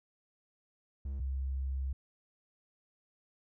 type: tone pair in turn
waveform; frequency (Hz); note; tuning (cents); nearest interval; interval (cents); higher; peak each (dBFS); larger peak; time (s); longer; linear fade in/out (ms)
triangle / sine; 68 / 66.75; C#2 / C2; -33 / +35; unison; 32; first; -33 / -32; second; 1.05-1.2 / 1.2-1.93; second; 5
effects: none